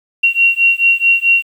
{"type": "beating tone pair", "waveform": "sine", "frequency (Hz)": [2744, 2748.6], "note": ["F7", "F7"], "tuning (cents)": [-31, -28], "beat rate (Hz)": 4.6, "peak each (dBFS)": -12, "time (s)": [0.23, 1.43], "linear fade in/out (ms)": 10, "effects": ["7-bit"]}